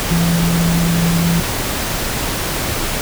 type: tone in noise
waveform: sine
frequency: 169 Hz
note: E3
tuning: 43 cents sharp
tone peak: -13 dBFS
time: 0.11-1.4 s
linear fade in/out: 0 ms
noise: pink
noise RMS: -20 dBFS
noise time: 0-3.01 s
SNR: +4 dB
effects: none